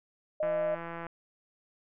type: tone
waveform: sine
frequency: 616 Hz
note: D#5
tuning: 17 cents flat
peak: -27 dBFS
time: 0.4-0.75 s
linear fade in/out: 5 ms
type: click train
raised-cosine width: 0.5 ms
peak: -24 dBFS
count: 108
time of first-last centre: 0.43-1.067 s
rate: 168 Hz
effects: low-pass 2000 Hz 12 dB/octave